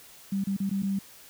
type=tone with dropouts; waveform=sine; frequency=196 Hz; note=G3; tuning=in tune; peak=-25 dBFS; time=0.32-0.99 s; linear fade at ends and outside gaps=5 ms; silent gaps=0.44-0.47 / 0.567-0.601 / 0.695-0.711 / 0.823-0.831 s; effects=white hiss -51 dBFS RMS until 1.29 s